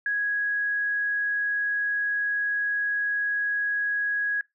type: tone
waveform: sine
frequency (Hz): 1661.2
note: G#6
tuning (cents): 0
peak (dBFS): -23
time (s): 0.06-4.41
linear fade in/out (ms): 2
effects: noise-tail reverb RT60 0.2 s tail -23 dB re dry